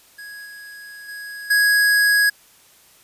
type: tone with level steps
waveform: square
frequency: 1661.2 Hz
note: G#6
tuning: in tune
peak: -35 / -37 / -32 / -14 dBFS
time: 0.18-2.3 s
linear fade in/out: 10 ms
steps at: 0.45 / 1.08 / 1.5 s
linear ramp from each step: 10 ms
effects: white hiss -52 dBFS RMS until 3.03 s + resampled to 32000 Hz